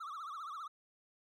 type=tone with vibrato; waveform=triangle; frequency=1231 Hz; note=D#6; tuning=19 cents flat; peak=-40 dBFS; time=0-0.68 s; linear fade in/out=10 ms; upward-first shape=triangle; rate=15 Hz; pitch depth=200 cents each way; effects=none